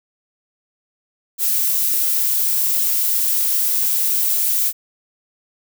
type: noise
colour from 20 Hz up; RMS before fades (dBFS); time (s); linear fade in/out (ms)
violet; -18; 1.38-4.73; 50
effects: none